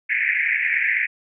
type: band-pass noise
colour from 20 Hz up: white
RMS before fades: -21 dBFS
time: 0.09-1.07 s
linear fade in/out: 20 ms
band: 1700 to 2400 Hz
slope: 96 dB/octave
effects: none